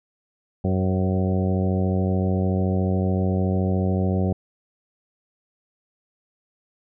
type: harmonic tone with a mistuned harmonic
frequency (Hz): 93.7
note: F#2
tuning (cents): +22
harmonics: 1 / 2 / 3 / 4 / 5 / 6 / 7 / 8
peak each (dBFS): -22 / -23 / -32 / -30 / -33 / -33 / -36 / -36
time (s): 0.64-4.33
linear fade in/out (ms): 5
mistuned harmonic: 6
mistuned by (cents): -26
effects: none